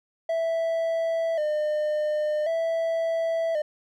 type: tone with vibrato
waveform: triangle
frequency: 631 Hz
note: D#5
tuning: 24 cents sharp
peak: -21 dBFS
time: 0.29-3.62 s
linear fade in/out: 5 ms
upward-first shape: square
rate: 0.46 Hz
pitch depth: 74 cents each way
effects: none